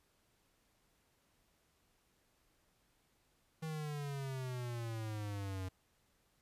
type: exponential sweep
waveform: square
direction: down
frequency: 160.6 to 92.5 Hz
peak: -40 dBFS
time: 3.62-5.69 s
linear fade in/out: 10 ms
effects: pink hiss -75 dBFS RMS until 6.41 s + resampled to 32000 Hz